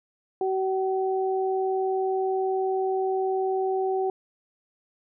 sine tone pair together, 380.1 / 760.2 Hz, F#4 / F#5, +47 / +47 cents, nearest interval octave, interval 1200 cents, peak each -24 / -28 dBFS, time 0.41-4.1 s, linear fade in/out 2 ms, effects none

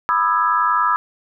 sine chord, E major seventh, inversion second, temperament equal with one note detuned, 987.8 / 1218.2 / 1318.5 / 1661.2 Hz, B5 / D#6 / E6 / G#6, 0 / -37 / 0 / 0 cents, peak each -19 / -19 / -19 / -25 dBFS, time 0.09-0.96 s, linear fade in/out 0 ms, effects none

